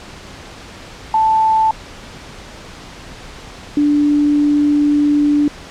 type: tone pair in turn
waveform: sine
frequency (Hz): 880 / 292.9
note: A5 / D4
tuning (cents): 0 / -5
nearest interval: octave + perfect fifth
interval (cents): 1905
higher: first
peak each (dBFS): -10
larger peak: neither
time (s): 1.14-1.71 / 3.77-5.48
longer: second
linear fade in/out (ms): 2
effects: pink hiss -35 dBFS RMS until 5.7 s + low-pass 6000 Hz 12 dB/octave